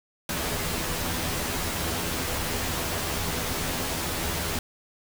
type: noise with comb filter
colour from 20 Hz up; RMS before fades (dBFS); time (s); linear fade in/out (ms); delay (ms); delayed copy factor
pink; -29; 0.29-4.59; 2; 12; +0.65
effects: none